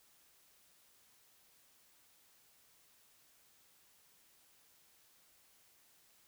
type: silence
effects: white hiss -68 dBFS RMS until 6.27 s